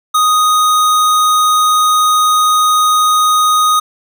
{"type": "tone", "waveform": "square", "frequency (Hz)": 1244.5, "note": "D#6", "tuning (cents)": 0, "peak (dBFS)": -9, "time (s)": [0.14, 3.8], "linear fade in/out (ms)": 10, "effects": []}